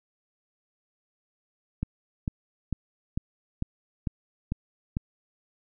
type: click train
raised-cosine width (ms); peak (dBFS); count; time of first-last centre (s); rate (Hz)
5; -15; 8; 1.83-4.969; 2.23
effects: none